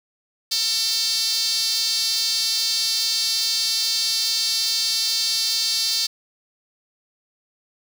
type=tone with high-pass filter; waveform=sawtooth; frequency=448.8 Hz; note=A4; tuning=34 cents sharp; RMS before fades=-22 dBFS; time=0.51-6.07 s; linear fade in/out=10 ms; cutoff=4500 Hz; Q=4.9; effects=none